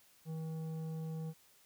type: tone with tanh clipping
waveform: sine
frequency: 160 Hz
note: D#3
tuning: 49 cents sharp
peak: -40 dBFS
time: 0.25-1.34 s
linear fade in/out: 50 ms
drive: 10 dB
effects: white hiss -66 dBFS RMS until 1.65 s